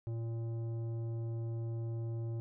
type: tone with tanh clipping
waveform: triangle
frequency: 114.9 Hz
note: A#2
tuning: 25 cents flat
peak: -37 dBFS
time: 0.07-2.4 s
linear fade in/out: 0 ms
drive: 15 dB
effects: none